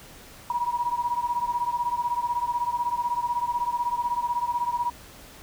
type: beating tone pair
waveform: sine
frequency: 956 / 972 Hz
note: A#5 / B5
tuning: +43 / -28 cents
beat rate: 16 Hz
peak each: -26 / -28 dBFS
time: 0.5-4.9 s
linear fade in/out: 2 ms
effects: pink hiss -47 dBFS RMS until 5.42 s